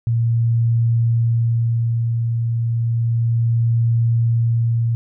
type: tone with tremolo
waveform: sine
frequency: 116.1 Hz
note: A#2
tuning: 7 cents flat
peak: -13 dBFS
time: 0.07-4.95 s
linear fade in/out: 0 ms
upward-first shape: sine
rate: 0.32 Hz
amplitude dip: 35%
effects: none